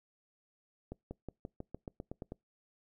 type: accelerating click train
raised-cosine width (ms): 2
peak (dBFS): -28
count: 11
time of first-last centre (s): 0.92-2.321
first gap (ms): 190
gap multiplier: 0.93
effects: noise-tail reverb RT60 0.2 s tail -26 dB re dry